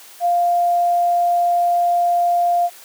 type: tone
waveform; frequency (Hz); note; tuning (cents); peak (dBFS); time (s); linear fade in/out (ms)
sine; 698.5; F5; 0; -13; 0.2-2.7; 50
effects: white hiss -42 dBFS RMS until 2.84 s + high-pass 400 Hz 12 dB/octave